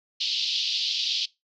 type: band-pass noise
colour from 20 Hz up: pink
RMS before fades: -27 dBFS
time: 0.2-1.26 s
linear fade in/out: 10 ms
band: 3000 to 5000 Hz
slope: 48 dB/octave
effects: noise-tail reverb RT60 0.2 s tail -21 dB re dry